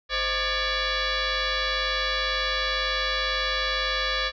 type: tone with frequency modulation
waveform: sine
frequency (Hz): 1095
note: C#6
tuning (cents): -22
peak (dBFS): -23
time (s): 0.09-4.32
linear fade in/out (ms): 50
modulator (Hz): 573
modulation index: 5.9
effects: none